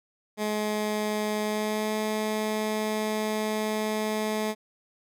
15% pulse tone with pitch glide, 212.1 to 215.2 Hz, G#3 to A3, +37 to -38 cents, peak -20 dBFS, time 0.37-4.55 s, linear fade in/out 50 ms, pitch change +25 cents, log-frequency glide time 1.42-1.95 s, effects none

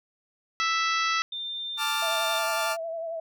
harmonic tone, 659 Hz, E5, 1 cent flat, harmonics 2 / 3 / 4 / 5 / 6 / 7 / 8 / 9, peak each -26 / -30 / -32 / -34 / -36 / -37 / -38 / -39 dBFS, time 0.6-1.22 s, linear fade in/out 0 ms
sine tone, 3595 Hz, A7, 36 cents sharp, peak -31 dBFS, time 1.32-2.39 s, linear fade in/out 5 ms
sawtooth chord, D minor, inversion second, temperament equal, 880 / 1174.7 / 1396.9 Hz, A5 / D6 / F6, 0 / 0 / 0 cents, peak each -27 dBFS, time 1.77-2.77 s, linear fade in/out 50 ms
sine tone with vibrato, 659.3 Hz, E5, in tune, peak -30 dBFS, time 2.02-3.2 s, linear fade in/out 5 ms, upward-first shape sine, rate 11 Hz, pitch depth 36 cents each way
effects none

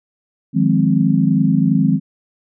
sine chord, F minor seventh, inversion third, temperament equal with one note detuned, 155.56 / 178.28 / 207.7 / 261.6 Hz, Eb3 / F3 / Ab3 / C4, 0 / +36 / 0 / 0 cents, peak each -17 dBFS, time 0.53-2 s, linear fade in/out 50 ms, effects none

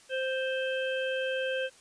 harmonic tone, 523.3 Hz, C5, in tune, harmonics 1 / 3 / 5 / 6, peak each -30 / -35 / -39 / -40 dBFS, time 0.09-1.7 s, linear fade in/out 50 ms, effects white hiss -57 dBFS RMS until 1.8 s + resampled to 22050 Hz

